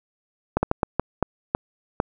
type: slowing click train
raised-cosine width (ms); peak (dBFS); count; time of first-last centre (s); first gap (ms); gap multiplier
1; -5; 8; 0.57-2.001; 60; 1.4
effects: none